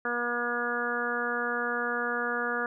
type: harmonic tone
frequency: 240 Hz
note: B3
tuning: 49 cents flat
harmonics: 1 / 2 / 3 / 4 / 5 / 6 / 7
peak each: -38 / -34 / -38 / -41 / -35 / -32 / -34 dBFS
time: 0.05-2.66 s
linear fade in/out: 2 ms
effects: none